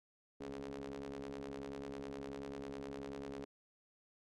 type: ring-modulated tone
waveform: sawtooth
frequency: 68.6 Hz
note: C#2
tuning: 17 cents flat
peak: -37 dBFS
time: 0.4-3.45 s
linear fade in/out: 10 ms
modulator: 348 Hz
effects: low-pass 7000 Hz 12 dB/octave